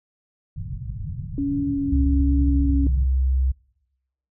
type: low-pass noise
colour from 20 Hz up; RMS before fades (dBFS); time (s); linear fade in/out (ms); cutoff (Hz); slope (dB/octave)
white; -31; 0.56-3.05; 5; 160; 48
type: tone with vibrato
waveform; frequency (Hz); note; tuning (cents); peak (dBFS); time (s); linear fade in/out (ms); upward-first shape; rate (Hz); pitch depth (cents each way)
sine; 279.2; C#4; +13; -21; 1.38-2.87; 2; triangle; 1.2; 18
type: tone with pitch glide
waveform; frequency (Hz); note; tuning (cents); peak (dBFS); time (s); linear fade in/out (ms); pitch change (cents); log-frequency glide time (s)
sine; 67.8 to 65.34; C#2 to C2; -38 to -2; -17; 1.92-3.52; 10; -64; 2.11-2.95
effects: noise-tail reverb RT60 0.9 s tail -26 dB re dry